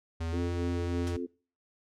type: tone with pitch glide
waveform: square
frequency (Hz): 82.41 to 86.21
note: E2 to F2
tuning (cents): 0 to -22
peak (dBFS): -32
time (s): 0.2-1.17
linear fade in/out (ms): 10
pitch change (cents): +78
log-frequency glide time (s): 0.32-0.4
type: harmonic tone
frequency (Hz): 87.31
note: F2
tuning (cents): 0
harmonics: 3 / 4 / 5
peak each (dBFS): -35 / -37 / -39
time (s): 0.32-1.27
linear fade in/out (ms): 20
type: noise with exponential decay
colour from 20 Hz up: white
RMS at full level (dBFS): -39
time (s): 1.07-1.22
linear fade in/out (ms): 0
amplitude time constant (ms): 32
effects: noise-tail reverb RT60 0.4 s tail -23 dB re dry + low-pass 7000 Hz 12 dB/octave